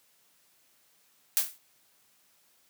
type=noise with exponential decay; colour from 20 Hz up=blue; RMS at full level=-21 dBFS; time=1.37-1.58 s; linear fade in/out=0 ms; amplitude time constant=44 ms; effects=white hiss -66 dBFS RMS until 2.69 s + high-pass 100 Hz 12 dB/octave